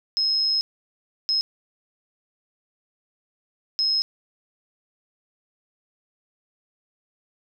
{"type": "tone bursts at uneven times", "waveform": "sine", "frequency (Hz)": 5150, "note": "E8", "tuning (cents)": -41, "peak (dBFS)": -19, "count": 3, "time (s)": [[0.17, 0.61], [1.29, 1.41], [3.79, 4.02]], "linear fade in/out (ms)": 0, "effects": []}